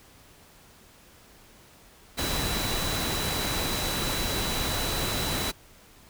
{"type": "tone in noise", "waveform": "sine", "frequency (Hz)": 3951, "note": "B7", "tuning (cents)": 0, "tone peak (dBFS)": -34, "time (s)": [2.17, 5.52], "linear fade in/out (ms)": 20, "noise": "pink", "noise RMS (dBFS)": -29, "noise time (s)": [2.17, 5.52], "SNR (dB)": -8, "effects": ["pink hiss -54 dBFS RMS until 6.09 s"]}